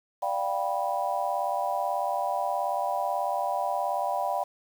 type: chord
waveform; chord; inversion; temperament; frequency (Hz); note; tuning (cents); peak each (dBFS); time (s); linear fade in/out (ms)
sine; G dominant seventh; second; just; 588 / 705.6 / 784 / 980; D5 / F5 / G5 / B5; +2 / +18 / 0 / -14; -32 / -31 / -30 / -32; 0.22-4.44; 10
effects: 8-bit